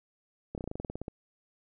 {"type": "slowing click train", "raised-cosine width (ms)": 2, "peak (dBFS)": -23, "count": 13, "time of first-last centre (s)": [0.55, 1.081], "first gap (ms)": 28, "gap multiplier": 1.08, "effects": []}